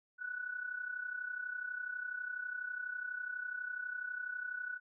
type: tone with amplitude modulation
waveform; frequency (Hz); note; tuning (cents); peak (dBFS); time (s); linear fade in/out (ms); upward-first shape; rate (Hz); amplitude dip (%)
sine; 1480; F#6; 0; -35; 0.18-4.8; 50; sine; 32.1; 70
effects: none